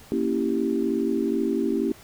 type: chord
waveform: sine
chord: A# diminished seventh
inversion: none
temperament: equal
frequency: 233.1 / 277.2 / 329.6 / 392 Hz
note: A#3 / C#4 / E4 / G4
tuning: 0 / 0 / 0 / 0 cents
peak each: -27 dBFS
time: 0.12-1.92 s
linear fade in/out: 0 ms
effects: pink hiss -49 dBFS RMS until 2.03 s